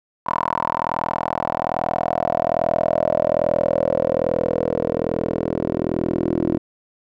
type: tone with band-pass filter sweep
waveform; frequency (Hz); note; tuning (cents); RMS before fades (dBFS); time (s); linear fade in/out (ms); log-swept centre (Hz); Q
10% pulse; 41.2; E1; 0; -21; 0.26-6.58; 10; 990 to 350; 6
effects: none